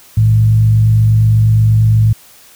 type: tone with frequency modulation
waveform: sine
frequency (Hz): 110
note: A2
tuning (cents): 0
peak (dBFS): -6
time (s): 0.17-2.13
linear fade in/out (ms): 5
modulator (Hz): 48.4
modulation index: 0.39
effects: white hiss -42 dBFS RMS until 2.55 s